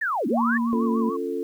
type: linear two-way sweep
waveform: sine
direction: down then up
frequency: 1854 to 200 to 1854 Hz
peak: -22 dBFS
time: 0.01-0.58 s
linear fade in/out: 10 ms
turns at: 0.27 s
type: tone with pitch glide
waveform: sine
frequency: 233.1 to 229.8 Hz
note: A#3 to A#3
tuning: 0 to -25 cents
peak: -21 dBFS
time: 0.3-1.1 s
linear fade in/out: 10 ms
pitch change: -25 cents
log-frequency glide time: 0.82-0.94 s
type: tone with vibrato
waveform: sine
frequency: 1055 Hz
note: C6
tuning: 14 cents sharp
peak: -30 dBFS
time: 0.37-1.17 s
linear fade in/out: 10 ms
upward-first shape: sine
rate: 6.9 Hz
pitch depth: 140 cents each way
type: chord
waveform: sine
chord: Db augmented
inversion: none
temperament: equal with one note detuned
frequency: 277.2 / 349.2 / 443.8 Hz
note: Db4 / F4 / A4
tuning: 0 / 0 / +15 cents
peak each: -31 / -30 / -28 dBFS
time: 0.73-1.43 s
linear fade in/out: 0 ms
effects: 9-bit